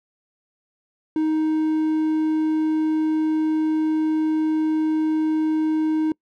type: tone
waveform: triangle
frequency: 312.8 Hz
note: D#4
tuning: 9 cents sharp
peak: -16 dBFS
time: 1.16-6.12 s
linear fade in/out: 2 ms
effects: noise-tail reverb RT60 0.1 s tail -26 dB re dry